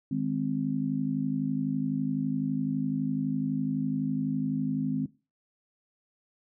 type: chord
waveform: sine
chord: Ab major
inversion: second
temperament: just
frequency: 155.74 / 207.7 / 259.6 Hz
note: Eb3 / Ab3 / C4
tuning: +2 / 0 / -13 cents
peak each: -32 / -32 / -29 dBFS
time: 0.11-5.06 s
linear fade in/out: 5 ms
effects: noise-tail reverb RT60 0.3 s tail -18 dB re dry